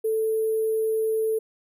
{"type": "tone with sample-and-hold", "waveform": "sine", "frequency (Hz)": 440, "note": "A4", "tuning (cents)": 0, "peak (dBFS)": -21, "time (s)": [0.04, 1.39], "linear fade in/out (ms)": 10, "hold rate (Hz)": 11025, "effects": []}